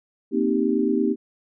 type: chord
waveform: sine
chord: C minor seventh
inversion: third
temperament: equal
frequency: 233.1 / 261.6 / 311.1 / 392 Hz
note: Bb3 / C4 / Eb4 / G4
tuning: 0 / 0 / 0 / 0 cents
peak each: -24 dBFS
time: 0.31-1.16 s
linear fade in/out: 50 ms
effects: none